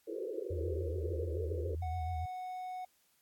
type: band-pass noise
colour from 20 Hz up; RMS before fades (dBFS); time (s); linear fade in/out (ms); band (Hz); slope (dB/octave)
pink; -40; 0.07-1.75; 2; 340 to 530; 96
type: tone with vibrato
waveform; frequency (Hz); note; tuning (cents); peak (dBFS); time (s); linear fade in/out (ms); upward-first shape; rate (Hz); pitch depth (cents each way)
sine; 82.41; E2; 0; -35; 0.5-2.26; 10; triangle; 7; 130
type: tone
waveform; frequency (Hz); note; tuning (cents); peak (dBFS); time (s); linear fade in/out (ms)
triangle; 737; F#5; -7; -37; 1.82-2.85; 5
effects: white hiss -72 dBFS RMS until 3.21 s + AAC 64 kbps